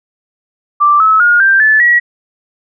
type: tone with pitch steps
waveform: sine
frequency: 1174.7 / 1295.9 / 1429.6 / 1577.1 / 1739.8 / 1919.4 Hz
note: D6 / E6 / F6 / G6 / A6 / B6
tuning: 0 / -30 / +40 / +10 / -20 / -50 cents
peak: -5 dBFS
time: 0.8-2 s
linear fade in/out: 20 ms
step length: 200 ms
effects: none